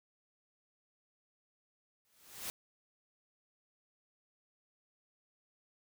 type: noise with exponential growth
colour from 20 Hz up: white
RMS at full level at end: -38 dBFS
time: 2.05-2.5 s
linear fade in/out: 0 ms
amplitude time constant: 96 ms
effects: none